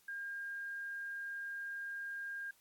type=tone; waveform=sine; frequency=1610 Hz; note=G6; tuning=46 cents sharp; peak=-40 dBFS; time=0.08-2.51 s; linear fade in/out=5 ms; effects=white hiss -69 dBFS RMS until 2.6 s + AAC 64 kbps